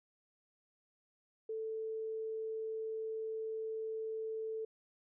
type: tone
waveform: sine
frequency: 441.7 Hz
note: A4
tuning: 7 cents sharp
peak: -37 dBFS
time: 1.49-4.65 s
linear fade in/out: 5 ms
effects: none